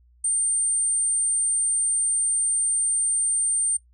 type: tone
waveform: sine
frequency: 8870 Hz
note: C#9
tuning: in tune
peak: -20 dBFS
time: 0.24-3.77 s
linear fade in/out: 5 ms
effects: noise-tail reverb RT60 0.1 s tail -17 dB re dry + added 60 Hz sine -54 dBFS peak until 3.93 s